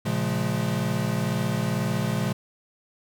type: chord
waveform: square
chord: Bb minor seventh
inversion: none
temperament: equal with one note detuned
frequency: 116.54 / 138.59 / 174.61 / 212.6 Hz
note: Bb2 / Db3 / F3 / Ab3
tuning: 0 / 0 / 0 / +41 cents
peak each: -30 dBFS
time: 0.05-2.33 s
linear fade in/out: 10 ms
effects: none